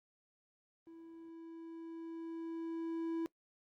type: tone with level ramp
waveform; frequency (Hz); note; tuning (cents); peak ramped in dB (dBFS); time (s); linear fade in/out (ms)
triangle; 329.6; E4; 0; -50 to -32; 0.87-3.26; 0
effects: noise-tail reverb RT60 0.1 s tail -21 dB re dry + Opus 32 kbps